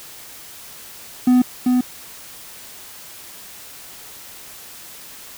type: tone with echo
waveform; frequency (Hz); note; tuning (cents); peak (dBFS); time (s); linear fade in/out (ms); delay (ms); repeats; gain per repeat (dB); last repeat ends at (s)
triangle; 250; B3; +21; -8; 1.27-1.42; 5; 390; 1; -3; 1.81
effects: white hiss -39 dBFS RMS until 5.37 s